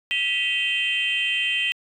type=tone cluster; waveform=sine; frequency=1961 / 2537 / 2746 / 3125 Hz; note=B6 / D#7 / F7 / G7; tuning=-13 / +33 / -30 / -6 cents; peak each=-28 / -25 / -26 / -24 dBFS; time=0.11-1.72 s; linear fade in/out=0 ms; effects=tanh soft clip ceiling -14 dBFS